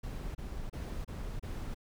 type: noise bursts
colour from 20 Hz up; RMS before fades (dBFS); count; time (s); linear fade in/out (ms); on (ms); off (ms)
brown; -39; 5; 0.03-1.746; 10; 320; 29
effects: none